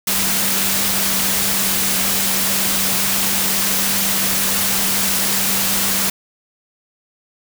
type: tone in noise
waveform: sine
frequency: 194.2 Hz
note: G3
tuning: 16 cents flat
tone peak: -28 dBFS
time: 0.07-6.1 s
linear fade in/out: 5 ms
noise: white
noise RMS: -18 dBFS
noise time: 0.07-6.1 s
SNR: -13 dB
effects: none